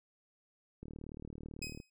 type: click train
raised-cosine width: 3 ms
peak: -33 dBFS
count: 38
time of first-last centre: 0.83-1.801 s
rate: 38.1 Hz
type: tone with exponential decay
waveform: 20% pulse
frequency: 2529 Hz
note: D#7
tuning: 28 cents sharp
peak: -32 dBFS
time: 1.62-1.9 s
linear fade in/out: 5 ms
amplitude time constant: 59 ms
effects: none

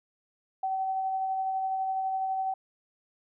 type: tone with tremolo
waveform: sine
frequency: 764 Hz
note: G5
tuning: 45 cents flat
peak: -26 dBFS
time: 0.63-2.54 s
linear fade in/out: 5 ms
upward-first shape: sine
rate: 12 Hz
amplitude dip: 25%
effects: none

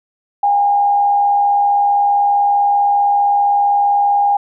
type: tone with frequency modulation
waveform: sine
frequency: 812 Hz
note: G#5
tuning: 39 cents flat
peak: -10 dBFS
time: 0.43-4.37 s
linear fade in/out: 5 ms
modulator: 75.4 Hz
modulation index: 0.28
effects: none

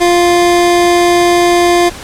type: tone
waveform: 25% pulse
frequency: 349.2 Hz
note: F4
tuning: in tune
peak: -3 dBFS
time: 0-1.9 s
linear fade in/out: 20 ms
effects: pink hiss -28 dBFS RMS until 2.03 s + low-pass 10000 Hz 12 dB/octave

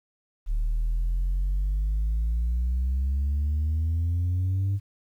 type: exponential sweep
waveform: sine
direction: up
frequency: 36.71 to 100.4 Hz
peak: -20 dBFS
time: 0.46-4.8 s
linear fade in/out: 50 ms
effects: tanh soft clip ceiling -21 dBFS + 10-bit

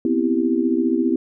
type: chord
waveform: sine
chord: C major seventh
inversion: third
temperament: equal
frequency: 246.9 / 261.6 / 329.6 / 392 Hz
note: B3 / C4 / E4 / G4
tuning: 0 / 0 / 0 / 0 cents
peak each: -22 / -22 / -20 / -25 dBFS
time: 0.05-1.16 s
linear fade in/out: 2 ms
effects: none

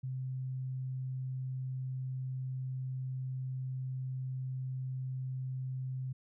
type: tone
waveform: sine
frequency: 130 Hz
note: C3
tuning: 11 cents flat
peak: -35 dBFS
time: 0.03-6.13 s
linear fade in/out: 10 ms
effects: none

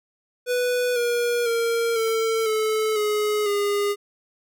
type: tone with pitch steps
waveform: square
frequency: 493.7 / 478.3 / 463.3 / 448.8 / 434.8 / 421.2 / 408 Hz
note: B4 / A#4 / A#4 / A4 / A4 / G#4 / G#4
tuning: -1 / +44 / -11 / +34 / -21 / +24 / -31 cents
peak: -21 dBFS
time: 0.46-3.96 s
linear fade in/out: 50 ms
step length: 500 ms
effects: none

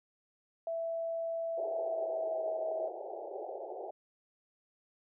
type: tone with pitch glide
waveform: sine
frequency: 662 to 642 Hz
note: E5 to E5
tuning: +7 to -46 cents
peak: -33 dBFS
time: 0.67-2.88 s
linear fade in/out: 2 ms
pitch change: -53 cents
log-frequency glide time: 1.6-2.52 s
type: band-pass noise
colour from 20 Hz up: white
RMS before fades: -42 dBFS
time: 1.57-3.91 s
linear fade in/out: 10 ms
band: 350 to 800 Hz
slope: 96 dB/octave
effects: none

